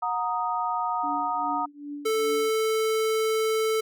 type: chord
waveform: sine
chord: D# minor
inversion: first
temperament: equal with one note detuned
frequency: 729 / 932.3 / 1244.5 Hz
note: F#5 / A#5 / D#6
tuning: -26 / 0 / 0 cents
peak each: -30 / -28 / -29 dBFS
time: 0.02-1.66 s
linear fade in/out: 10 ms
type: tone with tremolo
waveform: sine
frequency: 290 Hz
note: D4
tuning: 22 cents flat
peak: -31 dBFS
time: 1.03-2.5 s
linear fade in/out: 10 ms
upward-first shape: triangle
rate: 2.5 Hz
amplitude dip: 95%
type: tone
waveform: square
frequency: 440 Hz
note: A4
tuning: in tune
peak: -23 dBFS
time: 2.05-3.81 s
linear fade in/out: 10 ms
effects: none